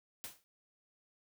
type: noise with exponential decay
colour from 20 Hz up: white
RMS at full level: -41 dBFS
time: 0.24-0.44 s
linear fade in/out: 0 ms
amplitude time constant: 43 ms
effects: none